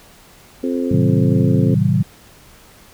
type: harmonic tone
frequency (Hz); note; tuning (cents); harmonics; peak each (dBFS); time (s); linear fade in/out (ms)
87.31; F2; 0; 3 / 4 / 5 / 6; -19 / -25 / -25 / -28; 0.63-1.75; 10
type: chord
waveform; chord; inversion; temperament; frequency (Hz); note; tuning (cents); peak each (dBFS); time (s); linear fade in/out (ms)
sine; A diminished seventh; none; just; 110 / 132 / 158.4 / 190.08; A2 / C3 / Eb3 / Gb3; 0 / +16 / +31 / +47; -18; 0.91-2.03; 5
effects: pink hiss -46 dBFS RMS until 2.93 s